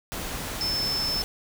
sine tone in noise, 5274 Hz, E8, in tune, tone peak -25 dBFS, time 0.61-1.22 s, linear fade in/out 0 ms, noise pink, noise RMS -33 dBFS, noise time 0.12-1.24 s, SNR +5 dB, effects none

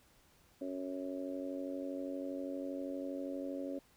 harmonic tone, 92.5 Hz, F#2, in tune, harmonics 3 / 4 / 5 / 6 / 7, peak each -40 / -48 / -50 / -43 / -52 dBFS, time 0.61-3.79 s, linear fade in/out 5 ms, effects pink hiss -67 dBFS RMS until 3.96 s

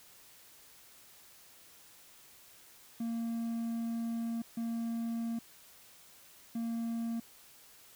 triangle tone bursts at uneven times, 230.4 Hz, A#3, 20 cents flat, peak -31 dBFS, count 3, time 3-4.42 / 4.57-5.39 / 6.55-7.2 s, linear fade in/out 5 ms, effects white hiss -58 dBFS RMS until 7.95 s

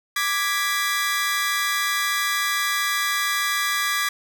sawtooth chord, G# diminished, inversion second, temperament equal, 1174.7 / 1661.2 / 1975.5 Hz, D6 / G#6 / B6, 0 / 0 / 0 cents, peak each -22 dBFS, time 0.16-4.09 s, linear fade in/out 5 ms, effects none

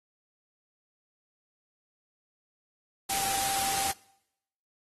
sine tone in noise, 784 Hz, G5, in tune, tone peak -33 dBFS, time 3.09-3.92 s, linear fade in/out 10 ms, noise white, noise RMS -30 dBFS, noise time 3.09-3.92 s, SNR -6 dB, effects noise-tail reverb RT60 0.8 s tail -23 dB re dry + AAC 32 kbps

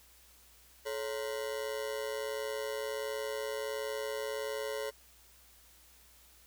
40% pulse ring-modulated tone, 492.4 Hz, B4, 5 cents flat, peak -31 dBFS, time 0.85-4.91 s, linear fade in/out 20 ms, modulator 60.7 Hz, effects added 60 Hz sine -65 dBFS peak until 6.46 s + white hiss -61 dBFS RMS until 6.46 s

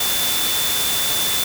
sine tone in noise, 3520 Hz, A7, in tune, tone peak -23 dBFS, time 0-1.44 s, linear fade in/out 5 ms, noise white, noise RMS -21 dBFS, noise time 0-1.44 s, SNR -5 dB, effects none

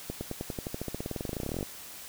accelerating click train, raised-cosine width 2 ms, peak -20 dBFS, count 30, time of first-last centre 0.1-1.629 s, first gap 110 ms, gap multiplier 0.94, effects white hiss -45 dBFS RMS until 2.08 s

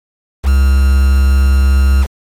triangle tone with quantisation, 67.3 Hz, C2, 49 cents sharp, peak -4 dBFS, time 0.43-2.07 s, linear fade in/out 50 ms, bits 4, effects MP3 64 kbps

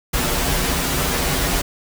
pink noise with comb filter, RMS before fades -20 dBFS, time 0.13-1.62 s, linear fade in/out 10 ms, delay 9.4 ms, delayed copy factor -0.95, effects none

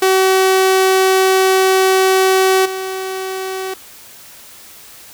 sawtooth tone with level steps, 379.1 Hz, F#4, 42 cents sharp, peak -6 / -17 dBFS, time 0.02-3.74 s, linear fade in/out 5 ms, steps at 2.65 s, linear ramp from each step 10 ms, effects white hiss -39 dBFS RMS until 5.13 s

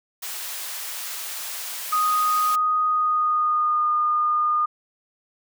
white high-pass noise, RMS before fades -32 dBFS, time 0.22-2.56 s, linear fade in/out 10 ms, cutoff 750 Hz, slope 12 dB/octave
sine tone with pitch glide, 1244.5 to 1218.9 Hz, D#6 to D#6, 0 to -36 cents, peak -18 dBFS, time 1.92-4.66 s, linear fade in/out 10 ms, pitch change -36 cents, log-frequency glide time 2.86-3.9 s
effects none

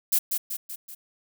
violet noise with echo, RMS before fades -21 dBFS, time 0.12-0.19 s, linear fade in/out 10 ms, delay 190 ms, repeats 4, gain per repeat -5 dB, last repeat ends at 0.95 s, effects none

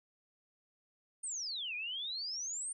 sine exponential two-way sweep, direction down then up, 9070 to 2396 to 9070 Hz, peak -37 dBFS, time 1.23-2.73 s, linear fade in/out 10 ms, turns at 1.75 s, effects none

